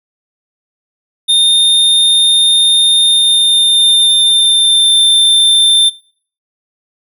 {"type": "tone with pitch glide", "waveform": "square", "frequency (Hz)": [3642, 3573], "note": ["A#7", "A7"], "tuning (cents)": [-41, 26], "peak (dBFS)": -7, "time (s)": [1.28, 5.9], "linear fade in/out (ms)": 20, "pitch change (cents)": -33, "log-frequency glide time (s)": [3.01, 4.92], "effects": ["noise-tail reverb RT60 0.5 s tail -20 dB re dry"]}